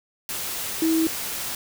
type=tone in noise; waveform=sine; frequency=323.2 Hz; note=E4; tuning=34 cents flat; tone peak=-18 dBFS; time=0.82-1.07 s; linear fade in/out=2 ms; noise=white; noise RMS=-30 dBFS; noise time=0.29-1.55 s; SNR=+9 dB; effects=none

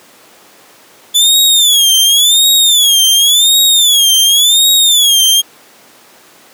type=tone with vibrato; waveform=sawtooth; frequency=3447 Hz; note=A7; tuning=36 cents flat; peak=-3 dBFS; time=1.14-5.42 s; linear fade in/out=20 ms; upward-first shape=sine; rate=0.91 Hz; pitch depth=160 cents each way; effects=pink hiss -41 dBFS RMS until 6.53 s + high-pass 300 Hz 12 dB/octave

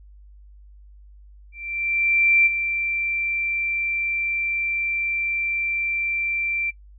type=tone with ADSR envelope; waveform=sine; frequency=2352 Hz; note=D7; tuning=2 cents sharp; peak=-13 dBFS; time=1.52-6.71 s; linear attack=940 ms; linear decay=22 ms; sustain=-9 dB; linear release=16 ms; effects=noise-tail reverb RT60 0.1 s tail -22 dB re dry + added 50 Hz sine -44 dBFS peak until 6.98 s

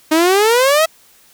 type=exponential sweep; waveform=sawtooth; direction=up; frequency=306.5 to 659.3 Hz; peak=-6 dBFS; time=0.11-0.86 s; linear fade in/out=10 ms; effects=white hiss -49 dBFS RMS until 1.33 s

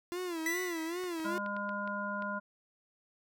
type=tone with vibrato; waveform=45% pulse; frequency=342.1 Hz; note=F4; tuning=36 cents flat; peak=-35 dBFS; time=0.12-1.38 s; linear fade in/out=0 ms; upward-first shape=sine; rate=2.5 Hz; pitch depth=120 cents each way
type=tone with exponential decay; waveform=45% pulse; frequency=1975.5 Hz; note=B6; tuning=in tune; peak=-30 dBFS; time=0.46-1.38 s; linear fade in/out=2 ms; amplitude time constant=200 ms
type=clicks; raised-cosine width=0.3 ms; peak=-32 dBFS; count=8; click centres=1.038 / 1.2 / 1.252 / 1.462 / 1.566 / 1.692 / 1.876 / 2.223 s
type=harmonic tone; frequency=203.3 Hz; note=G#3; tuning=37 cents flat; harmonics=1 / 3 / 5 / 7; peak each=-40 / -41 / -39 / -38 dBFS; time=1.24-2.4 s; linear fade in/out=20 ms
effects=none

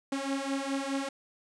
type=beating tone pair; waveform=sawtooth; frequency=271 / 275.8 Hz; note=C#4 / C#4; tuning=-39 / -9 cents; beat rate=4.8 Hz; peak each=-30 / -29 dBFS; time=0.12-1.09 s; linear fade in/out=5 ms; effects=resampled to 22050 Hz + 9-bit

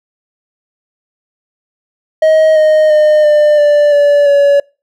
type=tone with pitch steps; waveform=triangle; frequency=630 / 619.2 / 608.5 / 598.1 / 587.8 / 577.7 / 567.8 Hz; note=D#5 / D#5 / D#5 / D5 / D5 / D5 / C#5; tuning=+21 / -9 / -39 / +31 / +1 / -29 / +41 cents; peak=-3 dBFS; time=2.22-4.6 s; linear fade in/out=5 ms; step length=340 ms; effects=noise-tail reverb RT60 0.3 s tail -26 dB re dry

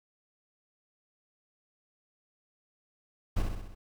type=noise with echo; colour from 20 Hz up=brown; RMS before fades=-27 dBFS; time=3.36-3.43 s; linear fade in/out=10 ms; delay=64 ms; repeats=5; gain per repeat=-4 dB; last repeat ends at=3.75 s; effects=none

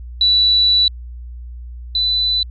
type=tone pair in turn; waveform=sine; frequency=3951 / 3990 Hz; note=B7 / B7; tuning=0 / +17 cents; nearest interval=unison; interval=17 cents; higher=second; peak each=-10 / -14 dBFS; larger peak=first; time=0.21-0.88 / 1.95-2.43 s; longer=first; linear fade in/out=2 ms; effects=added 60 Hz sine -29 dBFS peak until 2.5 s

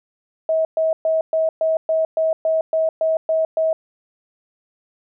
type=tone bursts; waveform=sine; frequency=641 Hz; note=E5; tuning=49 cents flat; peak=-15 dBFS; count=12; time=0.49-3.73 s; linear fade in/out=2 ms; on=160 ms; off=120 ms; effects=none

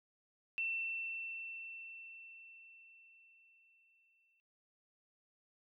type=tone with exponential decay; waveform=sine; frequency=2688 Hz; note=E7; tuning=33 cents sharp; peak=-34 dBFS; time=0.58-4.4 s; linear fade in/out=0 ms; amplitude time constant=830 ms; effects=noise-tail reverb RT60 0.1 s tail -24 dB re dry

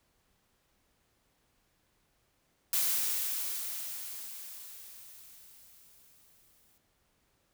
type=noise with exponential decay; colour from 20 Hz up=blue; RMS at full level=-28 dBFS; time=2.73-6.78 s; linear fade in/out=2 ms; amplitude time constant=880 ms; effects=pink hiss -73 dBFS RMS until 7.53 s

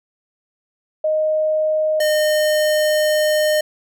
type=tone pair in turn; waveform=sine / square; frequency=621 / 611 Hz; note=D#5 / D#5; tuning=-3 / -32 cents; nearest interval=unison; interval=29 cents; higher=first; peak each=-15 dBFS; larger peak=neither; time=1.04-2 / 2-3.61 s; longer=second; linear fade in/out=5 ms; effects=none

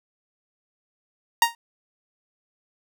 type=tone with exponential decay; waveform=sawtooth; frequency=932.3 Hz; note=A#5; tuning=in tune; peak=-7 dBFS; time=1.42-1.55 s; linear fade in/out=2 ms; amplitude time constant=27 ms; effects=none

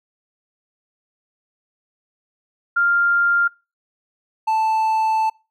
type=tone pair in turn; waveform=sine / triangle; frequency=1396.9 / 880 Hz; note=F6 / A5; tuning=0 / 0 cents; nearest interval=minor sixth; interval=800 cents; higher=first; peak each=-14 dBFS; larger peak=neither; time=2.76-3.48 / 4.47-5.3 s; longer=second; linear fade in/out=10 ms; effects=noise-tail reverb RT60 0.3 s tail -25 dB re dry

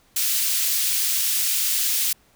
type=high-pass noise; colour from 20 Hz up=white; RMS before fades=-22 dBFS; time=0.16-2.13 s; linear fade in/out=5 ms; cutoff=2800 Hz; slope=12 dB/octave; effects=pink hiss -59 dBFS RMS until 2.35 s

